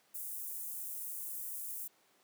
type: high-pass noise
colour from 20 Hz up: white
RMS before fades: -42 dBFS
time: 0.14-1.88 s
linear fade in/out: 10 ms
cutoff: 8900 Hz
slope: 24 dB/octave
effects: pink hiss -69 dBFS RMS until 2.23 s + high-pass 300 Hz 12 dB/octave